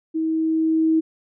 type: tone with level ramp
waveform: sine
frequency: 320.1 Hz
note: D#4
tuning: 49 cents sharp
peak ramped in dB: -20 to -14 dBFS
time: 0.14-1.01 s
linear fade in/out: 20 ms
effects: none